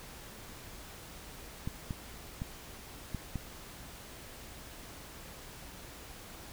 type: clicks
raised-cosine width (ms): 5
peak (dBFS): -23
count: 5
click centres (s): 1.675 / 1.908 / 2.419 / 3.147 / 3.357
effects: added 60 Hz sine -57 dBFS peak until 6.52 s + pink hiss -49 dBFS RMS until 6.52 s